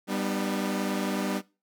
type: chord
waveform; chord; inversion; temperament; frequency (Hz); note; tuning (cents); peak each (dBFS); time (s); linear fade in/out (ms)
sawtooth; G augmented; none; equal with one note detuned; 196 / 246.9 / 303.1; G3 / B3 / D#4; 0 / 0 / -45; -26 / -29 / -29; 0.07-1.42; 50
effects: noise-tail reverb RT60 0.3 s tail -21 dB re dry